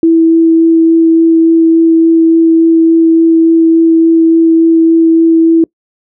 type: tone with vibrato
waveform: sine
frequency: 327.9 Hz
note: E4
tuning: 9 cents flat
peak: -3 dBFS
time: 0.03-5.64 s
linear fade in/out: 2 ms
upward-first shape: sine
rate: 3.5 Hz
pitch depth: 8 cents each way
effects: noise-tail reverb RT60 0.1 s tail -25 dB re dry